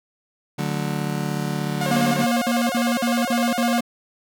35% pulse chord, D major, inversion none, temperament just, 146.83 / 183.54 / 220.2 Hz, D3 / F#3 / A3, 0 / -14 / +2 cents, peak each -24 / -26 / -28 dBFS, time 0.58-2.25 s, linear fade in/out 10 ms
sawtooth tone with vibrato, 622.3 Hz, D#5, in tune, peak -20 dBFS, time 1.81-3.8 s, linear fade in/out 2 ms, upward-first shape square, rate 9.9 Hz, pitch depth 250 cents each way
square tone bursts, 236 Hz, A#3, 22 cents sharp, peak -20 dBFS, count 7, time 1.91-3.808 s, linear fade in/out 5 ms, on 230 ms, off 48 ms
effects none

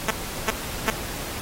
5% pulse tone bursts, 220 Hz, A3, in tune, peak -8 dBFS, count 3, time 0.08-0.904 s, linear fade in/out 5 ms, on 28 ms, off 370 ms, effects pink hiss -33 dBFS RMS until 1.41 s + AAC 48 kbps

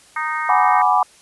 harmonic tone, 309.8 Hz, D#4, 7 cents flat, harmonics 3 / 4 / 5 / 6 / 7, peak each -26 / -24 / -28 / -28 / -29 dBFS, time 0.16-0.82 s, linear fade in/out 5 ms
sine chord, G# half-diminished seventh, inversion third, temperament equal, 740 / 830.6 / 987.8 / 1174.7 Hz, F#5 / G#5 / B5 / D6, 0 / 0 / 0 / 0 cents, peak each -18 dBFS, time 0.49-1.03 s, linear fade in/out 2 ms
effects white hiss -49 dBFS RMS until 1.21 s + resampled to 24000 Hz

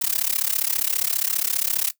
blue noise with amplitude modulation, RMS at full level -19 dBFS, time 0.01-1.91 s, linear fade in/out 10 ms, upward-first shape sine, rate 34.9 Hz, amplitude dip 100%, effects noise-tail reverb RT60 0.1 s tail -17 dB re dry

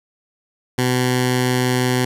10% pulse tone with notch filter, 125.9 Hz, B2, 34 cents sharp, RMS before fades -18 dBFS, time 0.78-2.05 s, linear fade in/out 5 ms, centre 600 Hz, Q 1.6, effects resampled to 32000 Hz + 7-bit

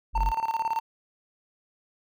triangle tone, 46.25 Hz, F#1, in tune, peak -21 dBFS, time 0.13-0.33 s, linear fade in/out 50 ms
triangle tone with tremolo, 902 Hz, A5, 43 cents sharp, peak -21 dBFS, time 0.15-0.8 s, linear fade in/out 5 ms, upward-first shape square, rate 18 Hz, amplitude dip 75%
effects none

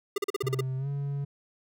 square tone bursts, 402 Hz, G4, 44 cents sharp, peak -26 dBFS, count 8, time 0.16-0.608 s, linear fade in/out 5 ms, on 21 ms, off 40 ms
triangle tone with pitch glide, 130.81 to 141.01 Hz, C3 to C#3, 0 to +30 cents, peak -27 dBFS, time 0.43-1.25 s, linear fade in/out 10 ms, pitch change +130 cents, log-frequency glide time 0.77-0.88 s
effects none

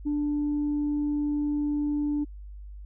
sine tone, 293.7 Hz, D4, in tune, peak -23 dBFS, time 0.05-2.25 s, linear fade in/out 20 ms, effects tanh soft clip ceiling -21 dBFS + added 50 Hz sine -39 dBFS peak until 2.85 s

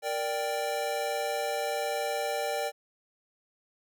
square chord, G minor, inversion first, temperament equal, 466.2 / 587.3 / 784 Hz, Bb4 / D5 / G5, 0 / 0 / 0 cents, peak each -36 / -33 / -34 dBFS, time 0.02-2.72 s, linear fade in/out 50 ms, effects none

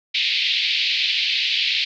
white band-pass noise, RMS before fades -21 dBFS, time 0.14-1.85 s, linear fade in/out 10 ms, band 2200 to 4300 Hz, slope 48 dB/octave, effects none

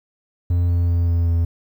triangle tone with pitch steps, 87.31 / 86.56 / 85.81 / 85.07 / 84.34 Hz, F2 / F2 / F2 / F2 / E2, 0 / -15 / -30 / -45 / +40 cents, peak -13 dBFS, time 0.5-1.45 s, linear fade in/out 5 ms, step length 190 ms, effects 9-bit

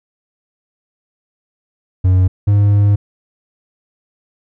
triangle tone pair in turn, 92.5 / 102.07 Hz, F#2 / G#2, 0 / -30 cents, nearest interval major second, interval 170 cents, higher second, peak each -6 dBFS, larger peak neither, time 2.04-2.28 / 2.47-2.96 s, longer second, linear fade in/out 10 ms, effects none

